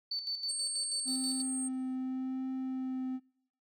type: tone with tremolo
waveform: sine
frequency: 4519 Hz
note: C#8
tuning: 33 cents sharp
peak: -32 dBFS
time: 0.11-1.42 s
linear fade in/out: 5 ms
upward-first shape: square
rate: 6.2 Hz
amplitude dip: 60%
type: tone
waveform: sine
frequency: 8530 Hz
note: C9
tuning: 32 cents sharp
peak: -34 dBFS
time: 0.48-1.69 s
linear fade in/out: 20 ms
type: tone with vibrato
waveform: triangle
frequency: 260 Hz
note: C4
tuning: 11 cents flat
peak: -31 dBFS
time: 1.05-3.2 s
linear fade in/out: 50 ms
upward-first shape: triangle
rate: 0.86 Hz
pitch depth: 12 cents each way
effects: noise-tail reverb RT60 0.7 s tail -24 dB re dry + tanh soft clip ceiling -25 dBFS